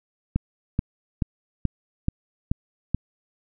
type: click train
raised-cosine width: 5 ms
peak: -9 dBFS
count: 7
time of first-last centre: 0.36-2.946 s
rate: 2.32 Hz
effects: none